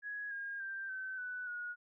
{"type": "tone with pitch steps", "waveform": "sine", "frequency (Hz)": [1669, 1622.4, 1577.1, 1533.1, 1490.3, 1448.8], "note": ["G#6", "G#6", "G6", "G6", "F#6", "F#6"], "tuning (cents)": [8, -41, 10, -39, 12, -37], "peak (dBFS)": -39, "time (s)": [0.02, 1.76], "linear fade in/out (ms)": 50, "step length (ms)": 290, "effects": []}